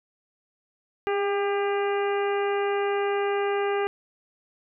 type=harmonic tone with a mistuned harmonic; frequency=400 Hz; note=G4; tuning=35 cents sharp; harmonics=1 / 2 / 3 / 4 / 5 / 6 / 7; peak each=-24 / -30 / -34 / -36 / -38 / -40 / -41 dBFS; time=1.07-3.87 s; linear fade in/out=0 ms; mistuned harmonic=1; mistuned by=+20 cents; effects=none